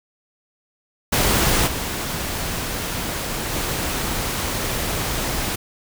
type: noise with level steps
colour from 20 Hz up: pink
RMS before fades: -18 / -26 / -24 dBFS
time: 1.12-5.56 s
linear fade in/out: 10 ms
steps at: 1.66 / 3.51 s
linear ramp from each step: 20 ms
effects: none